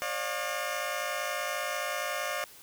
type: tone cluster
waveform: 15% pulse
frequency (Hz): 546 / 601 / 711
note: C#5 / D5 / F5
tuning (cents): -26 / +40 / +31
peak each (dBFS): -30 / -28 / -30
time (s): 0.02-2.44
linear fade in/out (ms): 0
effects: white hiss -52 dBFS RMS until 2.62 s